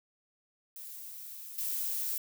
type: noise with level steps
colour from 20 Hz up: violet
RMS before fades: -45 / -34 dBFS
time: 0.76-2.18 s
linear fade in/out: 2 ms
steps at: 1.58 s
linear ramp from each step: 5 ms
effects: none